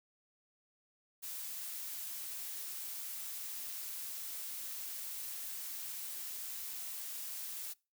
blue noise, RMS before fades -43 dBFS, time 1.22-7.74 s, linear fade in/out 20 ms, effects noise-tail reverb RT60 0.3 s tail -24 dB re dry

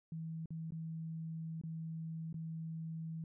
sine tone with dropouts, 161.9 Hz, E3, 31 cents flat, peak -40 dBFS, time 0.12-3.24 s, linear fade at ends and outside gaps 2 ms, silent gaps 0.458-0.505 / 0.707-0.721 / 1.614-1.636 / 2.328-2.342 s, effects none

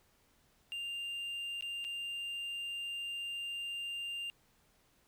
triangle tone with dropouts, 2794 Hz, F7, in tune, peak -36 dBFS, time 0.72-4.3 s, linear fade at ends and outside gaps 0 ms, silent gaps 1.609-1.624 / 1.843-1.848 s, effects pink hiss -70 dBFS RMS until 5.07 s

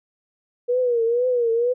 sine tone with vibrato, 480 Hz, B4, 49 cents flat, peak -17 dBFS, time 0.68-1.74 s, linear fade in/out 20 ms, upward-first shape triangle, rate 2.1 Hz, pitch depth 110 cents each way, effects none

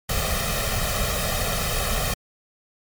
pink noise with comb filter, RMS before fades -24 dBFS, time 0.09-2.14 s, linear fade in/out 5 ms, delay 1.6 ms, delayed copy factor +0.85, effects MP3 96 kbps

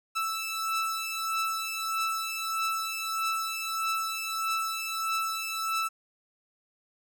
sawtooth beating tone pair, 1318 / 1319.6 Hz, E6 / E6, -1 / +1 cents, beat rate 1.6 Hz, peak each -27 / -30 dBFS, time 0.15-5.89 s, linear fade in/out 20 ms, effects none

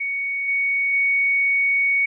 sine tone with level steps, 2231 Hz, C#7, 11 cents sharp, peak -22 / -18 / -16 dBFS, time 0-2.06 s, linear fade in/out 10 ms, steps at 0.48 / 0.93 s, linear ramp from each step 5 ms, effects none

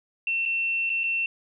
sine tone with dropouts, 2700 Hz, E7, 41 cents sharp, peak -23 dBFS, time 0.27-1.26 s, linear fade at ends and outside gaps 2 ms, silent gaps 0.454-0.459 / 0.895-0.9 / 1.035-1.039 s, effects none

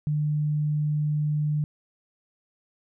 sine tone, 150 Hz, D3, 37 cents sharp, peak -22 dBFS, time 0.07-1.64 s, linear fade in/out 0 ms, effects none

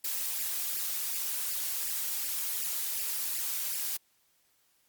blue noise with flanger, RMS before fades -33 dBFS, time 0.04-3.97 s, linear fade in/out 5 ms, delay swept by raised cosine 0.39 to 5.49 ms, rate 2.7 Hz, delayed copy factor +0.7, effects white hiss -70 dBFS RMS until 4.88 s + Opus 48 kbps

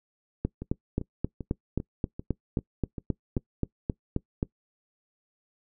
two click trains, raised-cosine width 3 ms, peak -13 / -22 dBFS, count 16 / 8, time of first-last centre 0.45-4.429 / 0.62-3.376 s, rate 3.77 / 2.54 Hz, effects noise-tail reverb RT60 0.1 s tail -22 dB re dry

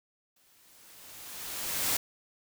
white noise with exponential growth, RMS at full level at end -27 dBFS, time 0.36-1.97 s, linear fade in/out 5 ms, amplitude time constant 350 ms, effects none

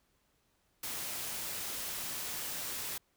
white noise, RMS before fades -39 dBFS, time 0.83-2.98 s, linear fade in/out 5 ms, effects pink hiss -74 dBFS RMS until 3.16 s

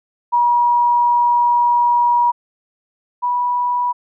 sine tone pair in turn, 960 / 977.3 Hz, B5 / B5, -49 / -18 cents, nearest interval unison, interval 31 cents, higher second, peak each -11 / -15 dBFS, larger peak first, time 0.32-2.32 / 3.22-3.93 s, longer first, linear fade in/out 20 ms, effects none

